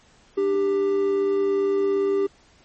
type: tone pair together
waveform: triangle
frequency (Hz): 297.6 / 395.2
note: D4 / G4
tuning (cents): +23 / +14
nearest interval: perfect fourth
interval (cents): 491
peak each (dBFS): -28 / -17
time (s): 0.37-2.27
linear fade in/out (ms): 10
effects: pink hiss -56 dBFS RMS until 2.64 s + MP3 32 kbps